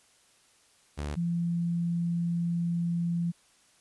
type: tone pair in turn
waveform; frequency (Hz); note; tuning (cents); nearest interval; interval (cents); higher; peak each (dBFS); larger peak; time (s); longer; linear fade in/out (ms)
sawtooth / sine; 73.42 / 170.83; D2 / F3; 0 / -38; octave + minor third; 1462; second; -28 / -26; second; 0.97-1.16 / 1.16-3.32; second; 20
effects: white hiss -63 dBFS RMS until 3.8 s + resampled to 24000 Hz